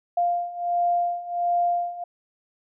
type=beating tone pair; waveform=sine; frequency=698 / 699.4 Hz; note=F5 / F5; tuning=-1 / +2 cents; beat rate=1.4 Hz; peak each=-26 / -23 dBFS; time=0.17-2.04 s; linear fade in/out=5 ms; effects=none